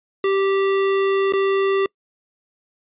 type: tone with dropouts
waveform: square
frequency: 390.6 Hz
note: G4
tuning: 6 cents flat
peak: -17 dBFS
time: 0.24-1.86 s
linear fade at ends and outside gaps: 2 ms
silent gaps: 1.324-1.335 s
effects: noise-tail reverb RT60 0.1 s tail -26 dB re dry + resampled to 8000 Hz